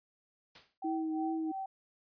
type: noise with exponential decay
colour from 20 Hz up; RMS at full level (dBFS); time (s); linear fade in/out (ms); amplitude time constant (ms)
white; -47; 0.55-0.78; 5; 50
type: tone with tremolo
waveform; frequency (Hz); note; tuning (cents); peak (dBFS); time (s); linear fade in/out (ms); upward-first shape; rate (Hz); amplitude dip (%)
sine; 771; G5; -29; -35; 0.82-1.66; 5; sine; 2.9; 90
type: tone with vibrato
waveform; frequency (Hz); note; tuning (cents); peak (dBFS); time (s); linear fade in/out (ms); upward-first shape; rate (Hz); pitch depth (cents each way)
sine; 320; D#4; +49; -32; 0.84-1.52; 10; triangle; 2.6; 29
effects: resampled to 11025 Hz